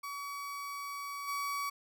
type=tone with level steps; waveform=35% pulse; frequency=1135 Hz; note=C#6; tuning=41 cents sharp; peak=-37 / -32 dBFS; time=0.03-1.7 s; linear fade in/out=10 ms; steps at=1.27 s; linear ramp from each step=20 ms; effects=none